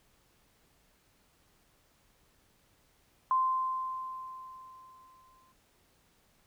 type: tone with exponential decay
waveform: sine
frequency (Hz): 1040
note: C6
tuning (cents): -11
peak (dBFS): -23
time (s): 3.31-5.52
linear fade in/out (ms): 1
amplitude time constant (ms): 480
effects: pink hiss -68 dBFS RMS until 6.46 s